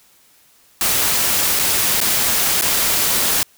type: noise with dropouts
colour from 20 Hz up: white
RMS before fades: -17 dBFS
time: 0.81-3.43 s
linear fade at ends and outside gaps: 1 ms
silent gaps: 1.591-1.595 / 2.004-2.013 / 2.612-2.621 s
effects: white hiss -53 dBFS RMS until 3.57 s